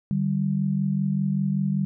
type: tone pair together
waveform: sine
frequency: 149.2 / 194.35 Hz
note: D3 / G3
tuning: +28 / -15 cents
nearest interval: perfect fourth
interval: 457 cents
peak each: -25 / -23 dBFS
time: 0.11-1.85 s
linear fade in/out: 0 ms
effects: none